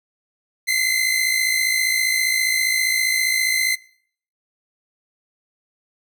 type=tone pair together; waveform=sawtooth; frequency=2038 / 2093 Hz; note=C7 / C7; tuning=-46 / 0 cents; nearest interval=unison; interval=46 cents; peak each=-17 dBFS; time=0.67-3.76 s; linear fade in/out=20 ms; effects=noise-tail reverb RT60 0.6 s tail -24 dB re dry